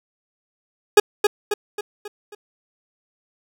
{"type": "tone with echo", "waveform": "40% pulse", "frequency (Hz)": 415.3, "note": "G#4", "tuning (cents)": 0, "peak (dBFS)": -6, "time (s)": [0.97, 1], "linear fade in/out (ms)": 5, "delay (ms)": 270, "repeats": 5, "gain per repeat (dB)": -6, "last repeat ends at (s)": 2.35, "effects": []}